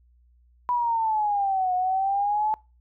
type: exponential two-way sweep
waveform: sine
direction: down then up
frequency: 987.8 to 726 to 869 Hz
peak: -21 dBFS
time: 0.69-2.54 s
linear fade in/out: 0 ms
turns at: 1.74 s
effects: noise-tail reverb RT60 0.3 s tail -25 dB re dry + added 60 Hz sine -56 dBFS peak until 2.8 s